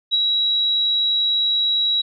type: tone with ADSR envelope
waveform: sine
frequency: 3877 Hz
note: B7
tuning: 33 cents flat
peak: -13 dBFS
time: 0.11-2.02 s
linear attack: 30 ms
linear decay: 22 ms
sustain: -3 dB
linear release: 14 ms
effects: none